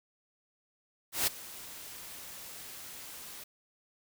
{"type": "noise with ADSR envelope", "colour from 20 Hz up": "white", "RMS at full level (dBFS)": -27, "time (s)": [1.12, 3.44], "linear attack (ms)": 150, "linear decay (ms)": 14, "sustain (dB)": -19, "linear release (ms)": 7, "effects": []}